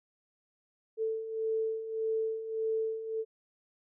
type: beating tone pair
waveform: sine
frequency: 442.1 / 443.8 Hz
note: A4 / A4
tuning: +8 / +15 cents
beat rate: 1.7 Hz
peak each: -37 / -31 dBFS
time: 0.97-3.25 s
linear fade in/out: 50 ms
effects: none

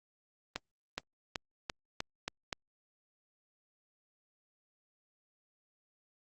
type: accelerating click train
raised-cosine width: 0.2 ms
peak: -17 dBFS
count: 7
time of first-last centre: 0.56-2.528 s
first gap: 420 ms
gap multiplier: 0.9
effects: Opus 32 kbps

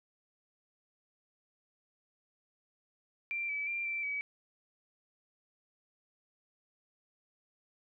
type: tone with pitch steps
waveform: sine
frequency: 2361 / 2298 / 2375 / 2341 / 2278 Hz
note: D7 / D7 / D7 / D7 / C#7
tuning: +9 / -38 / +19 / -6 / +47 cents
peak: -33 dBFS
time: 3.31-4.21 s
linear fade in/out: 0 ms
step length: 180 ms
effects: none

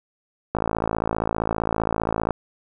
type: click train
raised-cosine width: 1 ms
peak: -8 dBFS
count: 98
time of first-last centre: 0.55-2.307 s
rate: 55.2 Hz
effects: none

